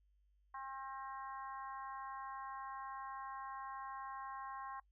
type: harmonic tone with a mistuned harmonic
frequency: 267.9 Hz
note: C4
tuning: 41 cents sharp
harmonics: 3 / 4 / 5 / 6 / 7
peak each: -50 / -46 / -59 / -57 / -59 dBFS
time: 0.54-4.8 s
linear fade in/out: 5 ms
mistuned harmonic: 6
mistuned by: -22 cents
effects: noise-tail reverb RT60 0.1 s tail -24 dB re dry + added 50 Hz sine -70 dBFS peak until 4.91 s